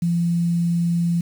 sine tone with quantisation, 171 Hz, F3, 36 cents flat, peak -17 dBFS, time 0.02-1.21 s, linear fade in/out 5 ms, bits 7, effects none

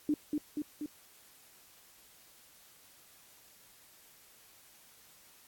sine tone with echo, 298.6 Hz, D4, 29 cents sharp, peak -26 dBFS, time 0.09-0.14 s, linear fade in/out 2 ms, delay 240 ms, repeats 3, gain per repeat -3 dB, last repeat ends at 0.86 s, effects white hiss -60 dBFS RMS until 5.47 s + AAC 64 kbps

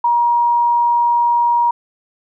sine tone, 950 Hz, A#5, 33 cents sharp, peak -11 dBFS, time 0.04-1.71 s, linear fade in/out 5 ms, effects none

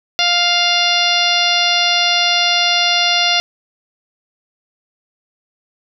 harmonic tone, 700 Hz, F5, 4 cents sharp, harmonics 1 / 2 / 3 / 4 / 5 / 6 / 7 / 8, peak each -20 / -23 / -21 / -18 / -18 / -21 / -21 / -24 dBFS, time 0.19-3.4 s, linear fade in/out 0 ms, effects none

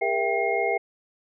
sine tone cluster, 405 / 471 / 666 / 781 / 2142 Hz, G#4 / A#4 / E5 / G5 / C7, -43 / +18 / +18 / -7 / +40 cents, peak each -28 dBFS, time 0.01-0.78 s, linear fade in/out 10 ms, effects none

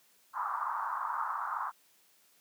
pink band-pass noise, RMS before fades -35 dBFS, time 0.33-1.72 s, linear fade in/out 50 ms, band 920 to 1300 Hz, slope 48 dB/octave, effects white hiss -66 dBFS RMS until 2.4 s + high-pass 150 Hz 12 dB/octave

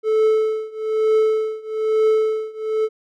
triangle tone with tremolo, 436.4 Hz, A4, 14 cents flat, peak -10 dBFS, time 0.03-2.89 s, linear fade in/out 50 ms, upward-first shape triangle, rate 1.1 Hz, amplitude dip 95%, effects none

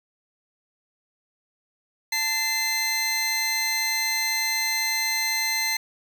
20% pulse tone pair together, 882 / 2068 Hz, A5 / C7, +4 / -21 cents, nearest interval octave + minor third, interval 1475 cents, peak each -27 / -18 dBFS, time 2.12-5.77 s, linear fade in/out 5 ms, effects none

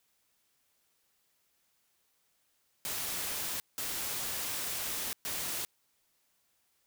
white noise bursts at uneven times, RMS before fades -36 dBFS, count 3, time 2.85-3.6 / 3.78-5.13 / 5.25-5.65 s, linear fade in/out 0 ms, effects white hiss -74 dBFS RMS until 6.86 s

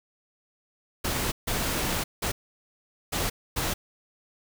pink noise bursts at uneven times, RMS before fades -28 dBFS, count 5, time 1.04-1.32 / 1.47-2.04 / 2.22-2.32 / 3.12-3.3 / 3.56-3.74 s, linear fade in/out 10 ms, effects none

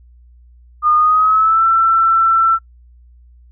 sine tone with pitch glide, 1221 to 1339.2 Hz, D#6 to E6, -33 to +27 cents, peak -9 dBFS, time 0.82-2.59 s, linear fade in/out 50 ms, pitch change +160 cents, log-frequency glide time 0.95-1.65 s, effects noise-tail reverb RT60 0.1 s tail -23 dB re dry + added 60 Hz sine -42 dBFS peak until 3.51 s

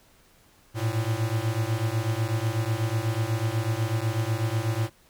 square beating tone pair, 107.9 / 116 Hz, A2 / A#2, -33 / -8 cents, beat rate 8.1 Hz, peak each -28 dBFS, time 0.74-4.9 s, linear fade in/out 50 ms, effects pink hiss -59 dBFS RMS until 5.09 s

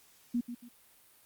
sine tone with echo, 240 Hz, B3, 49 cents flat, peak -27 dBFS, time 0.34-0.41 s, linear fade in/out 10 ms, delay 140 ms, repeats 2, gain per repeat -10 dB, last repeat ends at 0.69 s, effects white hiss -62 dBFS RMS until 1.25 s + Opus 48 kbps

